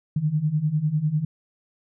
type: beating tone pair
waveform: sine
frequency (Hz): 146.83 / 156.83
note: D3 / D#3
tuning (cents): 0 / +14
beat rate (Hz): 10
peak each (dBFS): -25 / -22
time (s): 0.16-1.25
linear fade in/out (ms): 5
effects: none